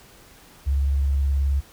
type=tone with vibrato; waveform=sine; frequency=69.3 Hz; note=C#2; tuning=in tune; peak=-18 dBFS; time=0.66-1.61 s; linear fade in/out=20 ms; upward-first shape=square; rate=19 Hz; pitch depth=37 cents each way; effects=pink hiss -50 dBFS RMS until 1.72 s